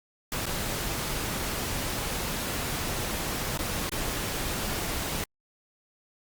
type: noise with dropouts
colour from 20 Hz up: pink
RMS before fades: -31 dBFS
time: 0.32-5.24 s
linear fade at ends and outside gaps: 1 ms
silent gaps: 0.456-0.465 / 3.575-3.59 / 3.894-3.919 s
effects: Opus 48 kbps